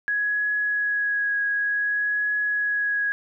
sine tone with vibrato, 1668 Hz, G#6, 7 cents sharp, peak -21 dBFS, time 0.08-3.12 s, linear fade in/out 0 ms, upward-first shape triangle, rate 0.55 Hz, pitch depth 16 cents each way, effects none

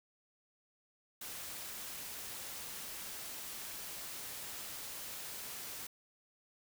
white noise, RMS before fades -45 dBFS, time 1.21-5.87 s, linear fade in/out 5 ms, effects none

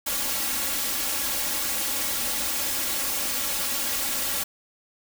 white noise with comb filter, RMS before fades -27 dBFS, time 0.06-4.44 s, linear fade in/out 10 ms, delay 3.6 ms, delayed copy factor +0.9, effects none

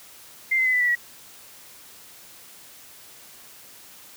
sine tone with pitch steps, 2093 / 2058 / 2024 / 1990.4 / 1957.4 / 1924.8 Hz, C7 / C7 / B6 / B6 / B6 / B6, 0 / -29 / +42 / +13 / -16 / -45 cents, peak -18 dBFS, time 0.51-0.954 s, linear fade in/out 10 ms, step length 74 ms, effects white hiss -47 dBFS RMS until 4.16 s + high-pass 60 Hz 12 dB/octave

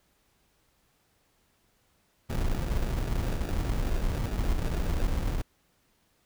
brown noise with sample-and-hold, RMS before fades -28 dBFS, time 2.29-5.42 s, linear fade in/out 10 ms, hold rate 1050 Hz, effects pink hiss -69 dBFS RMS until 6.25 s

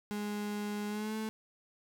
35% pulse tone with pitch glide, 207.6 to 218.4 Hz, G#3 to A3, 0 to -13 cents, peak -33 dBFS, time 0.11-1.29 s, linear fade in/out 0 ms, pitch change +87 cents, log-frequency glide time 0.88-1.16 s, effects none

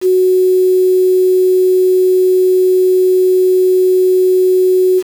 sine tone with quantisation, 370 Hz, F#4, in tune, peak -7 dBFS, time 0.01-5.03 s, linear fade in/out 50 ms, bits 5, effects none

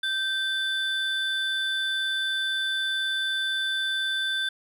triangle tone pair together, 1559 / 3521 Hz, G6 / A7, -10 / 0 cents, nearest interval octave + major second, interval 1410 cents, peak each -26 dBFS, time 0.03-4.49 s, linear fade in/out 5 ms, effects none

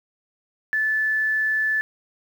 sine tone, 1743 Hz, A6, 17 cents flat, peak -19 dBFS, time 0.73-1.81 s, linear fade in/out 0 ms, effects 8-bit

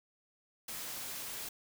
white noise, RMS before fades -42 dBFS, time 0.68-1.49 s, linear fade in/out 5 ms, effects none

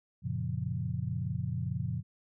sine chord, Gb major seventh, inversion none, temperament equal with one note detuned, 91.91 / 116.54 / 138.59 / 174.61 Hz, Gb2 / Bb2 / Db3 / F3, -11 / 0 / 0 / 0 cents, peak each -38 / -35 / -36 / -38 dBFS, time 0.22-2.03 s, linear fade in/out 50 ms, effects none

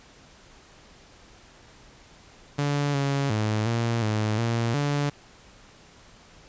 sawtooth tone with pitch steps, 143.9 / 139.4 / 107.7 / 116.3 / 107.6 / 116.1 / 144.3 Hz, D3 / C#3 / A2 / A#2 / A2 / A#2 / D3, -35 / +10 / -37 / -4 / -38 / -7 / -30 cents, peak -19 dBFS, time 2.58-5.1 s, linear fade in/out 10 ms, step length 360 ms, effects pink hiss -52 dBFS RMS until 6.48 s + resampled to 16000 Hz

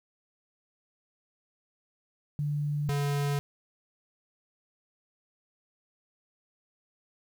sine / square tone pair in turn, 146.83 / 142.98 Hz, D3 / D3, 0 / -46 cents, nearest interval unison, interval 46 cents, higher first, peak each -27 dBFS, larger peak neither, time 2.39-2.89 / 2.89-3.39 s, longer neither, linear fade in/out 0 ms, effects 10-bit

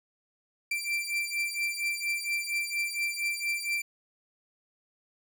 40% pulse beating tone pair, 2349 / 2353.3 Hz, D7 / D7, 0 / +3 cents, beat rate 4.3 Hz, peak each -32 / -31 dBFS, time 0.71-3.82 s, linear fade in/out 5 ms, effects none

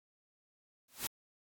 white noise with exponential growth, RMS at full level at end -32 dBFS, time 0.88-1.07 s, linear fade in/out 5 ms, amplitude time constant 40 ms, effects AAC 64 kbps

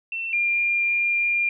sine tone pair in turn, 2693 / 2399 Hz, E7 / D7, +36 / +36 cents, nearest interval major second, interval 200 cents, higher first, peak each -26 / -19 dBFS, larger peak second, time 0.12-0.33 / 0.33-1.49 s, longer second, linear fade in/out 2 ms, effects none

